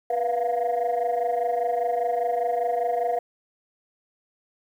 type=tone cluster; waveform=sine; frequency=486.2 / 686 / 711 Hz; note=B4 / F5 / F5; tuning=-27 / -31 / +31 cents; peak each=-25 dBFS; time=0.1-3.19 s; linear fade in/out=5 ms; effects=tanh soft clip ceiling -17 dBFS + 9-bit